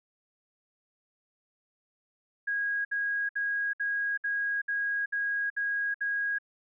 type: tone bursts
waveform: sine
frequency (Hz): 1643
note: G#6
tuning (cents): -19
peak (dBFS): -27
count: 9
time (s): 2.47-6.386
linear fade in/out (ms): 10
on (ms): 380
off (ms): 62
effects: none